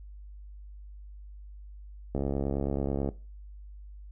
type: click train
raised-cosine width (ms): 2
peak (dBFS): -17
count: 66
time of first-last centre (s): 2.15-3.089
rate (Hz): 69.2
effects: noise-tail reverb RT60 0.3 s tail -17 dB re dry + added 50 Hz sine -43 dBFS peak until 4.11 s